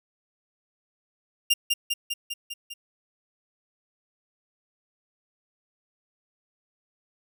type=tone with echo; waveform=sawtooth; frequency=2800 Hz; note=F7; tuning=4 cents sharp; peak=-14 dBFS; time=1.5-1.54 s; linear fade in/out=10 ms; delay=200 ms; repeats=6; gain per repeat=-3 dB; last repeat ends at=2.74 s; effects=none